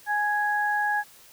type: tone pair together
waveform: sine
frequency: 833 / 1661.2 Hz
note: G#5 / G#6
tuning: +5 / 0 cents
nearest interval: octave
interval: 1195 cents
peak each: -25 dBFS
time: 0.06-1.04 s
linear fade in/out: 50 ms
effects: white hiss -52 dBFS RMS until 1.32 s